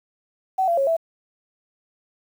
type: tone with pitch steps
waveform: sine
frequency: 758 / 682 / 548 / 659 Hz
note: F#5 / F5 / C#5 / E5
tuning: +42 / -41 / -20 / -1 cents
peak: -17 dBFS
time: 0.58-0.968 s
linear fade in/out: 10 ms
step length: 97 ms
effects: 8-bit